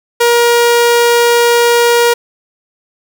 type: tone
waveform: sawtooth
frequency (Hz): 474.2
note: A#4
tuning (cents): +30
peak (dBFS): -3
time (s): 0.2-2.14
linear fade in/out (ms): 10
effects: none